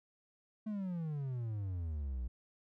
triangle exponential sweep, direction down, 220 to 58.27 Hz, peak -34 dBFS, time 0.66-2.28 s, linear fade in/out 10 ms, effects none

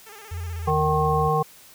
10% pulse tone with vibrato, 425.7 Hz, G#4, 43 cents sharp, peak -34 dBFS, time 0.06-0.71 s, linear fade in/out 10 ms, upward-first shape square, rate 16 Hz, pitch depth 76 cents each way
sine tone with pitch glide, 85.7 to 78.59 Hz, F2 to D#2, -32 to +18 cents, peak -28 dBFS, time 0.31-1.29 s, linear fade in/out 10 ms, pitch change -150 cents, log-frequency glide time 0.44-0.94 s
harmonic tone, 154.1 Hz, D#3, 16 cents flat, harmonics 1 / 3 / 5 / 7, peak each -24 / -24 / -24 / -24 dBFS, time 0.67-1.43 s, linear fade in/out 10 ms
effects white hiss -49 dBFS RMS until 1.74 s

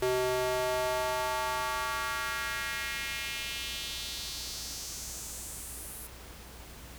square tone with high-pass filter sweep, 126.7 Hz, B2, 45 cents sharp, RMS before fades -34 dBFS, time 0.02-6.07 s, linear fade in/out 5 ms, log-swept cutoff 400 to 11000 Hz, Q 2.1, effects added 60 Hz sine -49 dBFS peak until 6.98 s + pink hiss -49 dBFS RMS until 6.98 s

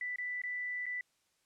sine tone with dropouts, 1981 Hz, B6, 5 cents sharp, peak -35 dBFS, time 0.01-1.01 s, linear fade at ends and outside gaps 2 ms, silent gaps 0.16-0.184 / 0.418-0.436 / 0.857-0.864 s, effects white hiss -75 dBFS RMS until 1.45 s + low-pass 9000 Hz 12 dB/octave

